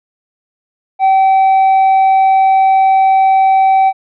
sine tone with tanh clipping, 769 Hz, G5, 33 cents flat, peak -7 dBFS, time 0.99-3.93 s, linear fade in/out 50 ms, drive 3 dB, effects none

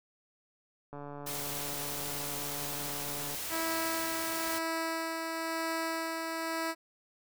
click train, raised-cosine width 1 ms, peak -30 dBFS, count 349, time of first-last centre 0.93-3.347 s, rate 144 Hz
white noise, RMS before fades -38 dBFS, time 1.26-4.59 s, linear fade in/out 10 ms
10% pulse tone with tremolo, 326.5 Hz, E4, 17 cents flat, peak -23 dBFS, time 3.49-6.75 s, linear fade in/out 50 ms, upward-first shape sine, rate 1 Hz, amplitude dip 30%
effects none

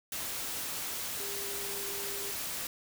sine tone in noise, 400.7 Hz, G4, 38 cents sharp, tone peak -43 dBFS, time 1.2-2.31 s, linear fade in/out 2 ms, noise white, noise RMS -37 dBFS, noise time 0.12-2.67 s, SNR -9 dB, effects none

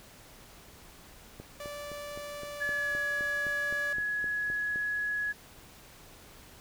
click train, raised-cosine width 2 ms, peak -30 dBFS, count 14, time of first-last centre 1.4-4.759 s, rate 3.87 Hz
sawtooth tone, 583 Hz, D5, 13 cents flat, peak -35 dBFS, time 1.6-3.93 s, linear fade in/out 2 ms
sine tone with pitch glide, 1708 to 1682.5 Hz, G#6 to G#6, +48 to +22 cents, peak -29 dBFS, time 2.6-5.33 s, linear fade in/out 20 ms, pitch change -26 cents, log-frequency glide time 2.71-3.01 s
effects pink hiss -53 dBFS RMS until 6.6 s

